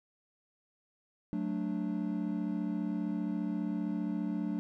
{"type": "chord", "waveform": "triangle", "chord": "D major", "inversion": "first", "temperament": "equal", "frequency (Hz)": [185, 220, 293.7], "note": ["F#3", "A3", "D4"], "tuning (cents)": [0, 0, 0], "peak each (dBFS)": -34, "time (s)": [1.33, 4.59], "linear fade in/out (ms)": 0, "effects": []}